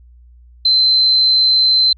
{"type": "tone", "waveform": "sine", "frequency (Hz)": 4083, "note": "C8", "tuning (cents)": -43, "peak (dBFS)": -9, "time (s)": [0.65, 1.93], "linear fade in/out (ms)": 5, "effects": ["added 60 Hz sine -41 dBFS peak until 1.97 s"]}